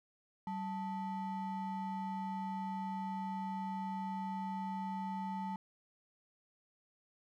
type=ring-modulated tone; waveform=triangle; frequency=536 Hz; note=C5; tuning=42 cents sharp; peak=-32 dBFS; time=0.47-5.56 s; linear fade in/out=2 ms; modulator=344 Hz; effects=none